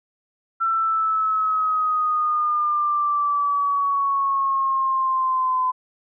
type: exponential sweep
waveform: sine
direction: down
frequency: 1345 to 1016 Hz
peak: -18 dBFS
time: 0.6-5.72 s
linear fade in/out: 20 ms
effects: none